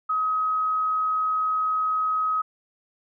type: tone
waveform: sine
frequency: 1268 Hz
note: D#6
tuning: 32 cents sharp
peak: -21 dBFS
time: 0.09-2.42 s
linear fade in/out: 10 ms
effects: none